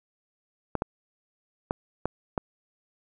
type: clicks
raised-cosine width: 1 ms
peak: -12 dBFS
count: 5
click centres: 0.753 / 0.821 / 1.709 / 2.056 / 2.378 s
effects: none